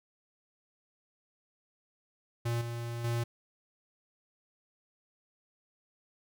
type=tone with level steps; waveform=square; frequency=117.8 Hz; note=A#2; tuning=19 cents sharp; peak=-30 / -36 / -30 dBFS; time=2.45-3.24 s; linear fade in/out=10 ms; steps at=2.61 / 3.04 s; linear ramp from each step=5 ms; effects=none